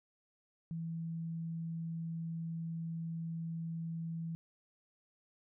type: tone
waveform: sine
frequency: 164.81 Hz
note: E3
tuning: in tune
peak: -37 dBFS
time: 0.71-4.35 s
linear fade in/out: 0 ms
effects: none